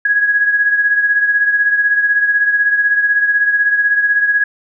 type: beating tone pair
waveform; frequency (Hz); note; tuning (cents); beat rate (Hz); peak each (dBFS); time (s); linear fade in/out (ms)
sine; 1661.2 / 1677.2; G#6 / G#6; 0 / +17; 16; -11 / -19; 0.05-4.44; 5
effects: none